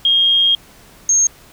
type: tone pair in turn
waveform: sine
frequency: 3239 / 6463 Hz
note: G#7 / G#8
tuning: -44 / -48 cents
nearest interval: octave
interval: 1196 cents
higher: second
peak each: -10 dBFS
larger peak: neither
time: 0.05-0.55 / 1.09-1.27 s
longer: first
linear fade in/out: 2 ms
effects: pink hiss -45 dBFS RMS until 1.52 s